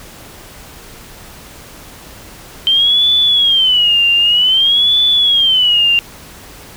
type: tone with vibrato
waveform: sine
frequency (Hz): 3112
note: G7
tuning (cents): -13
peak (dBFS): -8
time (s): 2.67-5.99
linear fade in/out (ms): 0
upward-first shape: sine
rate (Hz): 0.53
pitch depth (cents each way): 190
effects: pink hiss -36 dBFS RMS until 6.76 s